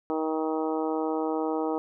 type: harmonic tone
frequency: 157.9 Hz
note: D#3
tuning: 26 cents sharp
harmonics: 2 / 3 / 4 / 5 / 6 / 7 / 8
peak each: -29 / -30 / -36 / -34 / -37 / -43 / -41 dBFS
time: 0.1-1.78 s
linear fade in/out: 0 ms
effects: none